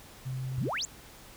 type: tone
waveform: sine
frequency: 130 Hz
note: C3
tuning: 11 cents flat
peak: -32 dBFS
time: 0.25-0.7 s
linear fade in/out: 20 ms
type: exponential sweep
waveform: sine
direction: up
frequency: 93.2 to 7570 Hz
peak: -30 dBFS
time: 0.58-0.85 s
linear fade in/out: 0 ms
effects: pink hiss -51 dBFS RMS until 1.36 s